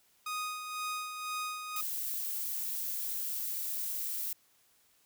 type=tone with tremolo; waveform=sawtooth; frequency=1244.5 Hz; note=D#6; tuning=in tune; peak=-30 dBFS; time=0.26-1.81 s; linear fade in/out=5 ms; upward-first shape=sine; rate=2 Hz; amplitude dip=50%
type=noise; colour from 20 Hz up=violet; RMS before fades=-36 dBFS; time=1.76-4.33 s; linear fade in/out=2 ms
effects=white hiss -68 dBFS RMS until 5.05 s